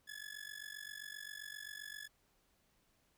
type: tone with amplitude modulation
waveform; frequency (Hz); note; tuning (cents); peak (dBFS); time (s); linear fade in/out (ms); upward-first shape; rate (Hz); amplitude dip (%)
sawtooth; 1709; G#6; +49; -39; 0.07-2.08; 20; sine; 47.6; 90
effects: pink hiss -75 dBFS RMS until 3.17 s